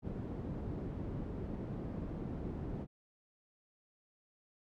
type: low-pass noise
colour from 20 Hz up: white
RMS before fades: -41 dBFS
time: 0.02-2.87 s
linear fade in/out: 50 ms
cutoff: 250 Hz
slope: 12 dB/octave
effects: none